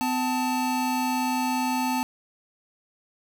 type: tone pair together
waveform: square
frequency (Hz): 254.2 / 880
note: C4 / A5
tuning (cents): -50 / 0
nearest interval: octave + major sixth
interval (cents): 2150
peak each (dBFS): -27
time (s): 0.01-2.03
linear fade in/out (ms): 0
effects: none